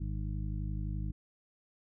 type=harmonic tone; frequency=51.7 Hz; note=G#1; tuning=7 cents flat; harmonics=1 / 2 / 3 / 4 / 6; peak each=-35 / -39 / -41 / -46 / -49 dBFS; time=0-1.12 s; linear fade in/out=10 ms; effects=none